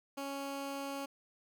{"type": "tone", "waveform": "15% pulse", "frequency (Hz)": 277.2, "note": "C#4", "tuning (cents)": 0, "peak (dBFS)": -32, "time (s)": [0.17, 1.06], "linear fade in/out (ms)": 10, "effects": []}